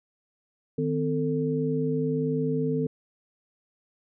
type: tone cluster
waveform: sine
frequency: 154.7 / 256.1 / 445.6 Hz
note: D#3 / C4 / A4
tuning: -10 / -37 / +22 cents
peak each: -28 dBFS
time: 0.78-2.87 s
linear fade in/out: 5 ms
effects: none